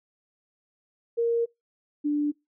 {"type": "tone pair in turn", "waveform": "sine", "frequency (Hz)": [466.2, 294.2], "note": ["A#4", "D4"], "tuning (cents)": [0, 3], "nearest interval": "minor sixth", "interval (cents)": 797, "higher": "first", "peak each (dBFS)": [-21, -22], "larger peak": "first", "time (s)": [[1.17, 1.46], [2.04, 2.32]], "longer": "first", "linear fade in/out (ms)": 20, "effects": ["noise-tail reverb RT60 0.2 s tail -24 dB re dry"]}